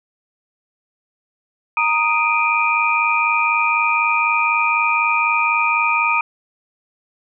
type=tone cluster; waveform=sine; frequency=932 / 1244 / 2370 / 2474 Hz; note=A#5 / D#6 / D7 / D#7; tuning=-1 / -1 / +15 / -10 cents; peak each=-20 dBFS; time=1.77-6.21 s; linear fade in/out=2 ms; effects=none